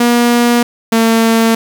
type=tone pair in turn; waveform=sawtooth; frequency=239.1 / 226.5 Hz; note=A#3 / A#3; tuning=+44 / -50 cents; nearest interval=minor second; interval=94 cents; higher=first; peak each=-4 dBFS; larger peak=neither; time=0-0.63 / 0.92-1.55 s; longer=neither; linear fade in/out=5 ms; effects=7-bit